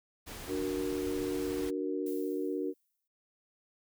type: noise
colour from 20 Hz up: pink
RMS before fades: -44 dBFS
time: 0.26-1.71 s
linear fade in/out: 20 ms
type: chord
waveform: sine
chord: D augmented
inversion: none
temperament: equal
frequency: 293.7 / 370 / 466.2 Hz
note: D4 / F#4 / A#4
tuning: 0 / 0 / 0 cents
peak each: -35 / -35 / -37 dBFS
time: 0.47-2.74 s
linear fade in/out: 50 ms
type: noise with exponential decay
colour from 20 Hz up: violet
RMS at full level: -47 dBFS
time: 2.06-3.08 s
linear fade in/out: 5 ms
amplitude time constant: 220 ms
effects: none